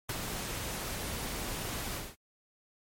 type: noise with ADSR envelope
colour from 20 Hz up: pink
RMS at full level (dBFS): -33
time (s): 0.09-2.16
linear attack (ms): 4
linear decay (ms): 33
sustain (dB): -4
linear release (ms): 210
effects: MP3 64 kbps